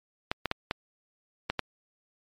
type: clicks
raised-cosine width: 0.3 ms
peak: -11 dBFS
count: 6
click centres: 0.315 / 0.457 / 0.514 / 0.711 / 1.5 / 1.593 s
effects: MP3 64 kbps